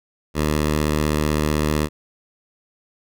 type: tone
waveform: 10% pulse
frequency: 75.8 Hz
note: D#2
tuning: 45 cents flat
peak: -10 dBFS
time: 0.34-1.89 s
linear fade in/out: 50 ms
effects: none